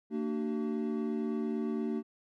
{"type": "tone cluster", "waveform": "triangle", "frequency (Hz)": [227.5, 296.3, 380.1], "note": ["A#3", "D4", "F#4"], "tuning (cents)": [-42, 15, 47], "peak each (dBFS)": [-31, -35, -35], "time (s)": [0.1, 2.03], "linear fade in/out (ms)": 50, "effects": []}